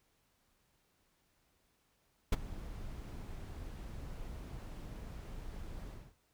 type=noise with ADSR envelope; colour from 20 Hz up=brown; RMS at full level=-22 dBFS; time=2.32-6.15 s; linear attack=10 ms; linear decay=22 ms; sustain=-23 dB; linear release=260 ms; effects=pink hiss -75 dBFS RMS until 6.33 s